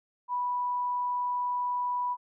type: tone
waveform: sine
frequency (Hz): 984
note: B5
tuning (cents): -7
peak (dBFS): -27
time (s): 0.28-2.17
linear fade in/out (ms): 50
effects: none